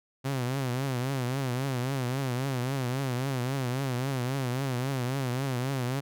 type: tone with vibrato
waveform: sawtooth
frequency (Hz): 130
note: C3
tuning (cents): -11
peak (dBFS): -24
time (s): 0.24-6.01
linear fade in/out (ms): 20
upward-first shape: triangle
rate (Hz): 3.7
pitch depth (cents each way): 140
effects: none